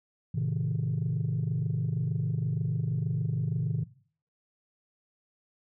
sine chord, A diminished, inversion none, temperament just, 110 / 132 / 158.4 Hz, A2 / C3 / Eb3, 0 / +16 / +31 cents, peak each -30 / -29 / -29 dBFS, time 0.34-3.84 s, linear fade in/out 10 ms, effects noise-tail reverb RT60 0.5 s tail -19 dB re dry + tanh soft clip ceiling -22 dBFS

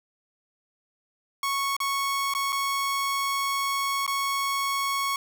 sawtooth tone with dropouts, 1105 Hz, C#6, 6 cents flat, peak -21 dBFS, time 1.43-5.16 s, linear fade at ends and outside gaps 2 ms, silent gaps 1.766-1.802 / 2.338-2.349 / 2.523-2.527 / 4.065-4.077 s, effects none

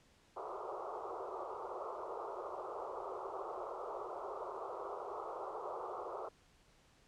pink band-pass noise, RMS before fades -44 dBFS, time 0.36-6.29 s, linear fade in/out 10 ms, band 360 to 1300 Hz, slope 96 dB/octave, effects pink hiss -68 dBFS RMS until 7.07 s + low-pass 8000 Hz 12 dB/octave

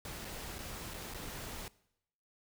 pink noise with dropouts, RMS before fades -44 dBFS, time 0.05-1.68 s, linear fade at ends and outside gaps 1 ms, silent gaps 0.247-0.251 / 0.584-0.589 / 0.937-0.941 / 1.138-1.145 s, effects noise-tail reverb RT60 0.8 s tail -21 dB re dry

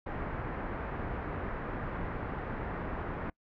pink low-pass noise, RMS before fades -37 dBFS, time 0.06-3.3 s, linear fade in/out 5 ms, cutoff 1800 Hz, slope 24 dB/octave, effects noise-tail reverb RT60 0.1 s tail -25 dB re dry

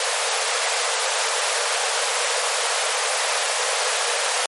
pink high-pass noise, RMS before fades -22 dBFS, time 0-4.46 s, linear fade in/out 2 ms, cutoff 450 Hz, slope 96 dB/octave, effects MP3 48 kbps

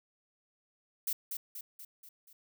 violet noise with echo, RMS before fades -33 dBFS, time 1.07-1.13 s, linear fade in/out 5 ms, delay 240 ms, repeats 5, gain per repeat -5 dB, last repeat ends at 2.33 s, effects none

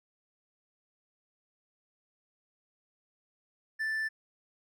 triangle tone, 1763 Hz, A6, 3 cents sharp, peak -28 dBFS, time 3.79-4.09 s, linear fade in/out 20 ms, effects none

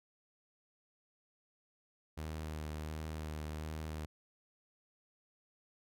sawtooth tone with vibrato, 77.4 Hz, D#2, 9 cents flat, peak -36 dBFS, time 2.17-4.06 s, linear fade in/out 10 ms, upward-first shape sine, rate 1.4 Hz, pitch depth 20 cents each way, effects none

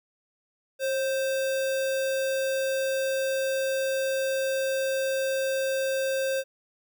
sine tone with sample-and-hold, 536 Hz, C5, 42 cents sharp, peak -24 dBFS, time 0.79-6.44 s, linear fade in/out 50 ms, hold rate 2100 Hz, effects none

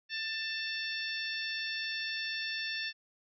harmonic tone with a mistuned harmonic, 888 Hz, A5, 16 cents sharp, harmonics 2 / 3 / 4 / 5 / 6, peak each -38 / -40 / -41 / -42 / -43 dBFS, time 0.09-2.93 s, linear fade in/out 50 ms, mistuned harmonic 6, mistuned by +26 cents, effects none

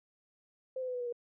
sine tone with pitch steps, 519 / 510.4 / 501.9 / 493.6 / 485.4 / 477.3 Hz, C5 / C5 / B4 / B4 / B4 / A#4, -14 / -43 / +28 / -1 / -30 / +41 cents, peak -34 dBFS, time 0.76-1.126 s, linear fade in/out 5 ms, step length 61 ms, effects none

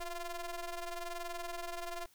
sawtooth ring-modulated tone, 346.5 Hz, F4, 14 cents flat, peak -32 dBFS, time 0-2.06 s, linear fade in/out 5 ms, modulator 336 Hz, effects white hiss -66 dBFS RMS until 2.14 s

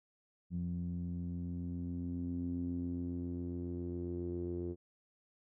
sawtooth tone with low-pass filter sweep, 87.31 Hz, F2, in tune, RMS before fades -39 dBFS, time 0.5-4.76 s, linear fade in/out 50 ms, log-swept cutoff 190 to 370 Hz, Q 6.1, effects none

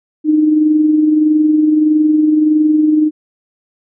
sine tone with amplitude modulation, 306.7 Hz, D#4, 25 cents flat, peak -6 dBFS, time 0.24-3.11 s, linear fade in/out 50 ms, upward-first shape sine, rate 21.6 Hz, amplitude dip 40%, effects none

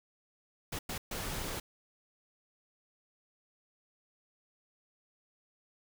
pink noise bursts at uneven times, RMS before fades -38 dBFS, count 3, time 0.72-0.79 / 0.89-0.98 / 1.11-1.6 s, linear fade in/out 5 ms, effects none

